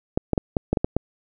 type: clicks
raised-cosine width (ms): 2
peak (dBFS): -6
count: 8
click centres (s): 0.175 / 0.333 / 0.378 / 0.568 / 0.73 / 0.772 / 0.845 / 0.966
effects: none